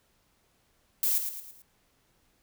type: noise with echo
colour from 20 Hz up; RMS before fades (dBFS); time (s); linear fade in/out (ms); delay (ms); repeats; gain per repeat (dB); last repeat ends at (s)
violet; -26; 1.03-1.18; 2; 110; 4; -7; 1.62
effects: pink hiss -69 dBFS RMS until 2.42 s